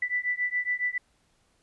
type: beating tone pair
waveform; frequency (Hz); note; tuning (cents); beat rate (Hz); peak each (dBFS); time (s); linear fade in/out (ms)
sine; 1975.5 / 1982.7; B6 / B6; 0 / +6; 7.2; -29; 0.02-0.98; 5
effects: pink hiss -68 dBFS RMS until 1.62 s + resampled to 24000 Hz